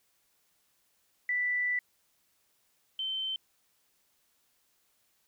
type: tone pair in turn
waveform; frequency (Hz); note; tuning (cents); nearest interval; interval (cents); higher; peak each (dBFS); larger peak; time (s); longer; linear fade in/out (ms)
sine; 1976 / 3092; B6 / G7; 0 / -24; minor sixth; 776; second; -27 / -31; first; 1.29-1.79 / 2.99-3.36; first; 2
effects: white hiss -72 dBFS RMS until 5.27 s